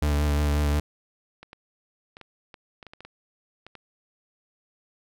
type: tone with vibrato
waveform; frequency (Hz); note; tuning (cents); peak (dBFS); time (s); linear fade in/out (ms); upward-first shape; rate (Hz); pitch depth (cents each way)
40% pulse; 73.42; D2; 0; -20; 0.02-0.8; 5; sine; 5.6; 23
type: clicks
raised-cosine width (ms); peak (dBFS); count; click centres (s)
0.3; -27; 12; 1.43 / 1.531 / 2.169 / 2.213 / 2.542 / 2.828 / 2.867 / 2.935 / 3.006 / 3.05 / 3.666 / 3.753
effects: none